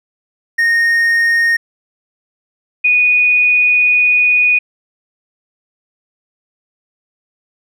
triangle / sine tone pair in turn, 1851 / 2471 Hz, A#6 / D#7, -13 / -13 cents, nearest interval perfect fourth, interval 500 cents, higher second, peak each -8 dBFS, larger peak neither, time 0.58-1.57 / 2.84-4.59 s, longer second, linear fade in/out 10 ms, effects none

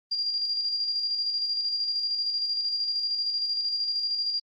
sine tone with tremolo, 4782 Hz, D8, 30 cents sharp, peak -24 dBFS, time 0.11-4.4 s, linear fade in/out 10 ms, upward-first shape square, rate 13 Hz, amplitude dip 35%, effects Opus 32 kbps

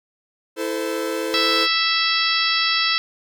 45% pulse chord, A minor, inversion second, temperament equal with one note detuned, 329.6 / 440 / 516 Hz, E4 / A4 / C5, 0 / 0 / -24 cents, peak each -27 dBFS, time 0.56-1.68 s, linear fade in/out 50 ms
harmonic tone, 659.3 Hz, E5, in tune, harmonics 2 / 3 / 4 / 5 / 6 / 7 / 8, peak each -25 / -25 / -25 / -25 / -25 / -25 / -25 dBFS, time 1.34-2.98 s, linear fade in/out 0 ms
effects none

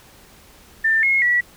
sine tone with pitch steps, 1788 / 2162 / 1941 Hz, A6 / C#7 / B6, +27 / -44 / -31 cents, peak -14 dBFS, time 0.84-1.41 s, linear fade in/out 10 ms, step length 190 ms, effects pink hiss -48 dBFS RMS until 1.56 s

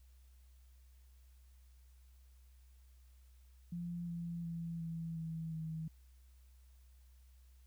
sine tone with pitch steps, 172.8 / 170.13 / 167.49 / 164.9 / 162.35 / 159.84 Hz, F3 / F3 / E3 / E3 / E3 / D#3, -18 / -45 / +28 / +1 / -26 / +47 cents, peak -39 dBFS, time 3.72-5.88 s, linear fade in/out 5 ms, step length 360 ms, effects added 63 Hz sine -59 dBFS peak until 7.66 s + white hiss -75 dBFS RMS until 7.66 s

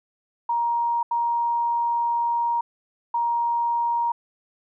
sine tone bursts at uneven times, 941 Hz, A#5, 16 cents sharp, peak -20 dBFS, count 3, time 0.49-1.03 / 1.11-2.61 / 3.14-4.12 s, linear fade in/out 5 ms, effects none

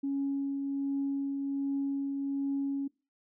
sine tone with tremolo, 277.2 Hz, C#4, in tune, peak -27 dBFS, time 0.03-2.88 s, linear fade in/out 10 ms, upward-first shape triangle, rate 1.3 Hz, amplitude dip 35%, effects noise-tail reverb RT60 0.3 s tail -23 dB re dry + tanh soft clip ceiling -24 dBFS

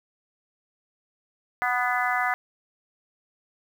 harmonic tone with a mistuned harmonic, 246.9 Hz, B3, in tune, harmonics 3 / 4 / 5 / 6 / 7 / 8, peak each -27 / -32 / -29 / -30 / -30 / -30 dBFS, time 1.62-2.34 s, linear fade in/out 0 ms, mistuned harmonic 8, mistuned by +35 cents, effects 8-bit

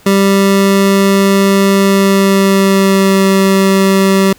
25% pulse tone with pitch glide, 196.3 to 193.37 Hz, G3 to G3, +3 to -23 cents, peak -3 dBFS, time 0.06-4.33 s, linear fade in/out 5 ms, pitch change -26 cents, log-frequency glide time 1.81-3.25 s, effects pink hiss -43 dBFS RMS until 4.38 s

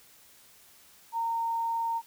sine tone, 919 Hz, A#5, 25 cents flat, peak -27 dBFS, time 1.12-2.02 s, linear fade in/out 50 ms, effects white hiss -57 dBFS RMS until 2.06 s

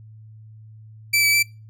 sawtooth tone with pitch steps, 2323 / 2298 / 2329 Hz, D7 / D7 / D7, -20 / -38 / -15 cents, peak -12 dBFS, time 1.13-1.43 s, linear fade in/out 10 ms, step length 100 ms, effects noise-tail reverb RT60 0.3 s tail -26 dB re dry + added 109 Hz sine -41 dBFS peak until 1.69 s

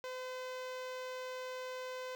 sawtooth tone with notch filter, 510 Hz, C5, 44 cents flat, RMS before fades -43 dBFS, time 0.04-2.15 s, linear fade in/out 0 ms, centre 11000 Hz, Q 0.61, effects none

